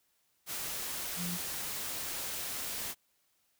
sine tone in noise, 175.9 Hz, F3, 13 cents sharp, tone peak -36 dBFS, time 1.16-1.39 s, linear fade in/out 50 ms, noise white, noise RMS -38 dBFS, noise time 0.46-2.95 s, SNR -1 dB, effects white hiss -74 dBFS RMS until 3.59 s

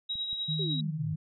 sine tone with tremolo, 3831 Hz, A#7, 47 cents sharp, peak -29 dBFS, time 0.09-0.81 s, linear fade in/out 10 ms, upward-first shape triangle, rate 9.9 Hz, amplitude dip 50%
clicks, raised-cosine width 5 ms, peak -38 dBFS, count 2, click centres 0.155 / 0.33 s
sine tone with vibrato, 155.56 Hz, D#3, in tune, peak -30 dBFS, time 0.48-1.16 s, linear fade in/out 10 ms, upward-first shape triangle, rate 3.1 Hz, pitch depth 16 cents each way
sine exponential sweep, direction down, 420 to 92.5 Hz, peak -35 dBFS, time 0.59-1.14 s, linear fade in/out 5 ms
effects none

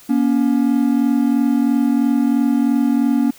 triangle tone pair together, 238.4 / 281.4 Hz, A#3 / C#4, +39 / +26 cents, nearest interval minor third, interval 287 cents, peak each -14 dBFS, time 0.09-3.31 s, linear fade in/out 10 ms, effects white hiss -45 dBFS RMS until 3.38 s

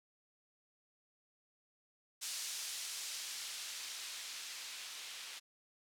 violet noise with low-pass filter sweep, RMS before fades -45 dBFS, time 2.21-5.4 s, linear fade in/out 20 ms, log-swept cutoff 5600 to 3100 Hz, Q 0.79, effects none

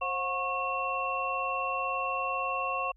sine tone cluster, 531 / 726 / 1094 / 2709 Hz, C5 / F#5 / C#6 / E7, +25 / -33 / -23 / +47 cents, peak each -37 / -36 / -31 / -35 dBFS, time 0.01-2.92 s, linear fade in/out 10 ms, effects added 47 Hz sine -57 dBFS peak until 2.96 s

